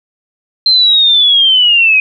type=linear sweep; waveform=sine; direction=down; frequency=4152 to 2496 Hz; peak=-5 dBFS; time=0.66-2 s; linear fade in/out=2 ms; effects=none